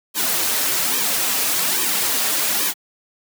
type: noise with flanger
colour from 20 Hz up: white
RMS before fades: -20 dBFS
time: 0.14-2.74 s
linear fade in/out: 50 ms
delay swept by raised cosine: 1.4 to 5.9 ms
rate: 1.2 Hz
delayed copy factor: -0.85
effects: high-pass 200 Hz 12 dB/octave